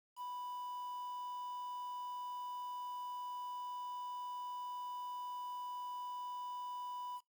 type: tone with quantisation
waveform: triangle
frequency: 987.8 Hz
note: B5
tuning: in tune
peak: -40 dBFS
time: 0.16-7.21 s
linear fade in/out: 50 ms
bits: 10
effects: noise-tail reverb RT60 0.2 s tail -24 dB re dry